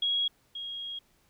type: tone pair in turn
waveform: sine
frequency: 3310 / 3278 Hz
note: G#7 / G#7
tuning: -6 / -23 cents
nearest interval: unison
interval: 17 cents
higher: first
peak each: -25 / -35 dBFS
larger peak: first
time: 0.02-0.28 / 0.55-0.99 s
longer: second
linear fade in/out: 5 ms
effects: pink hiss -67 dBFS RMS until 1.29 s